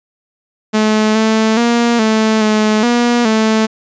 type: tone with pitch steps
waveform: sawtooth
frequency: 215.6 / 220.1 / 236.1 / 219 / 214.6 / 239.9 / 219.4 Hz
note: A3 / A3 / A#3 / A3 / A3 / A#3 / A3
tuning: -35 / +1 / +22 / -8 / -43 / +50 / -5 cents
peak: -6 dBFS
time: 0.73-3.67 s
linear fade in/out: 20 ms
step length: 420 ms
effects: resampled to 16000 Hz